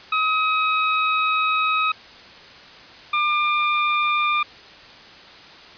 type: tone pair in turn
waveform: 25% pulse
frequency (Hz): 1269 / 1197.8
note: D#6 / D6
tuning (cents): +34 / +34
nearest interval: minor second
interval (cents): 100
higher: first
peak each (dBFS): -14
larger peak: neither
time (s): 0.12-1.92 / 3.13-4.43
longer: first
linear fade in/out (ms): 5
effects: white hiss -43 dBFS RMS until 5.77 s + resampled to 11025 Hz